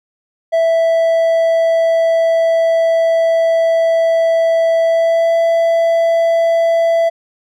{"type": "tone with pitch glide", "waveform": "triangle", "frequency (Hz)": [659.3, 665.8], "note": ["E5", "E5"], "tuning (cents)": [0, 17], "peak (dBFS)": -8, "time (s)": [0.52, 7.1], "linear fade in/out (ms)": 20, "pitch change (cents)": 17, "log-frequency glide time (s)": [4.82, 5.36], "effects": []}